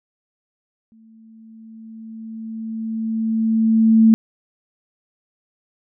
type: tone with exponential growth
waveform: sine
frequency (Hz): 222.9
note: A3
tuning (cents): +23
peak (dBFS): -7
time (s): 0.92-4.14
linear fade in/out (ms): 0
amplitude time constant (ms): 700
effects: none